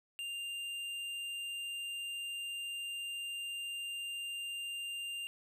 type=tone with hard clipping; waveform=triangle; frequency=2794 Hz; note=F7; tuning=in tune; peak=-40 dBFS; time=0.19-5.27 s; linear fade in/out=0 ms; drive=12 dB; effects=none